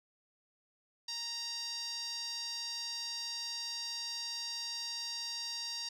sawtooth tone with band-pass filter, 932.3 Hz, A#5, in tune, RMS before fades -40 dBFS, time 1.08-5.89 s, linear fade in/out 5 ms, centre 5000 Hz, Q 6.5, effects none

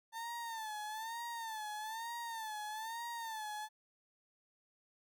35% pulse tone with vibrato, 892 Hz, A5, 23 cents sharp, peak -39 dBFS, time 0.12-3.69 s, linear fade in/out 50 ms, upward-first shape sine, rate 1.1 Hz, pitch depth 97 cents each way, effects none

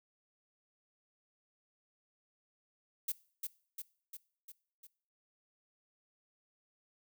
violet noise with echo, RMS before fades -35 dBFS, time 3.08-3.12 s, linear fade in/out 5 ms, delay 350 ms, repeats 5, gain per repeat -4 dB, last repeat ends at 4.87 s, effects noise-tail reverb RT60 0.5 s tail -21 dB re dry

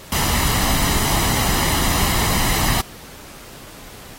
pink noise with comb filter, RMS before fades -19 dBFS, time 0.12-2.81 s, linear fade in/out 2 ms, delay 1 ms, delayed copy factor +0.5, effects pink hiss -40 dBFS RMS until 4.18 s + AAC 48 kbps

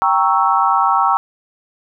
sine chord, G diminished seventh, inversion none, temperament equal, 784 / 932.3 / 1108.7 / 1318.5 Hz, G5 / Bb5 / Db6 / Fb6, 0 / 0 / 0 / 0 cents, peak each -17 dBFS, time 0.02-1.17 s, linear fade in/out 0 ms, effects none

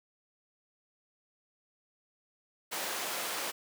pink high-pass noise, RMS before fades -36 dBFS, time 2.71-3.52 s, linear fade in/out 20 ms, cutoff 520 Hz, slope 12 dB/octave, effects none

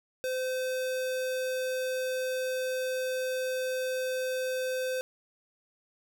square tone, 514 Hz, C5, 31 cents flat, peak -30 dBFS, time 0.24-5.01 s, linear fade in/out 0 ms, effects none

